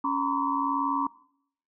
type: tone cluster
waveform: sine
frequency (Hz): 278.4 / 938 / 1019 / 1137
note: C#4 / A#5 / C6 / C#6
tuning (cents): +8 / +11 / -46 / +44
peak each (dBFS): -30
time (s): 0.04-1.07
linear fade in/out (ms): 5
effects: noise-tail reverb RT60 0.7 s tail -21 dB re dry